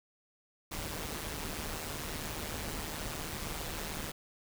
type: noise with amplitude modulation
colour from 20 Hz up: pink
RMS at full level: -36 dBFS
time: 0.71-4.12 s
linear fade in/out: 10 ms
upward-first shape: sine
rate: 154 Hz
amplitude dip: 70%
effects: none